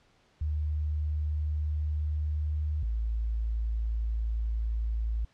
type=tone pair in turn; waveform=sine; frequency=75.7 / 55.63 Hz; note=D#2 / A1; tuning=-47 / +20 cents; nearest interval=perfect fourth; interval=533 cents; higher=first; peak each=-27 dBFS; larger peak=neither; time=0.41-2.83 / 2.83-5.25 s; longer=neither; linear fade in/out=5 ms; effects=pink hiss -65 dBFS RMS until 5.33 s + low-pass 5000 Hz 12 dB/octave